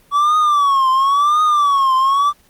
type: tone with vibrato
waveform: triangle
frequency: 1136 Hz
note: C#6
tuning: 42 cents sharp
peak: -9 dBFS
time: 0.11-2.33 s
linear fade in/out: 50 ms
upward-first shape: triangle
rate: 0.95 Hz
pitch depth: 160 cents each way
effects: pink hiss -52 dBFS RMS until 2.49 s + Opus 24 kbps